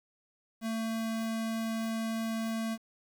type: tone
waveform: square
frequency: 224.6 Hz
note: A3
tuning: 36 cents sharp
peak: -32 dBFS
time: 0.61-2.78 s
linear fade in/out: 50 ms
effects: 10-bit